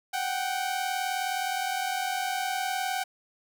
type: tone pair together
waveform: sawtooth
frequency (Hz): 740 / 779.5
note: F#5 / G5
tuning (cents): 0 / -10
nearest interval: minor second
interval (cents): 90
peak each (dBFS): -27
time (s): 0.13-3.04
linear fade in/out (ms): 10
effects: none